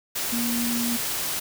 sine tone in noise, 236.6 Hz, A#3, 26 cents sharp, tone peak -25 dBFS, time 0.32-0.97 s, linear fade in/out 10 ms, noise white, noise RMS -28 dBFS, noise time 0.15-1.4 s, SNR 0 dB, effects none

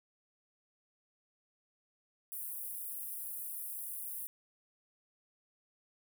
pink high-pass noise, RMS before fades -42 dBFS, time 2.32-4.27 s, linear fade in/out 0 ms, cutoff 10000 Hz, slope 48 dB/octave, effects none

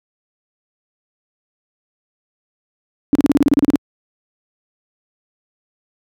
sine tone bursts, 285.3 Hz, C#4, 50 cents sharp, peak -8 dBFS, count 12, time 3.13-3.757 s, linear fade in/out 0 ms, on 22 ms, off 33 ms, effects high-pass 60 Hz 12 dB/octave

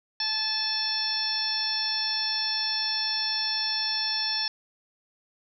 harmonic tone with a mistuned harmonic, 868 Hz, A5, 24 cents flat, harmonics 1 / 2 / 3 / 4 / 5 / 6, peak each -38 / -36 / -39 / -35 / -33 / -27 dBFS, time 0.2-4.48 s, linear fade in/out 2 ms, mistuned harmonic 6, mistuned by +55 cents, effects none

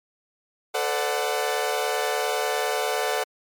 sawtooth chord, D dominant seventh, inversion second, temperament equal with one note detuned, 440 / 510.1 / 587.3 / 740 Hz, A4 / C5 / D5 / F#5, 0 / -44 / 0 / 0 cents, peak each -24 / -26 / -26 / -24 dBFS, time 0.74-3.24 s, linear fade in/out 10 ms, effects MP3 96 kbps

